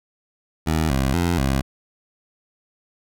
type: tone with pitch steps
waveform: 15% pulse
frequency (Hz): 79.2 / 66.7 / 86.5 / 67.1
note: D#2 / C2 / F2 / C2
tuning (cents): +31 / +34 / -16 / +44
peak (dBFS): -12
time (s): 0.66-1.62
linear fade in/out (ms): 20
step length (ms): 240
effects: none